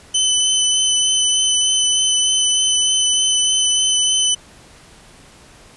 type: tone with vibrato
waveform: 20% pulse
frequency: 3025 Hz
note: F#7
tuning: 38 cents sharp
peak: -8 dBFS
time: 0.14-4.35 s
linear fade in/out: 10 ms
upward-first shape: sine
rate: 3.3 Hz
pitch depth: 13 cents each way
effects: pink hiss -45 dBFS RMS until 5.76 s + resampled to 24000 Hz